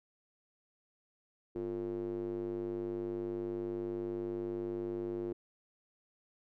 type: tone with band-pass filter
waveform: square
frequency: 50 Hz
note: G1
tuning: 35 cents sharp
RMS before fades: -38 dBFS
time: 1.55-5.33 s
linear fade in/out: 5 ms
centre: 360 Hz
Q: 5.3
effects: none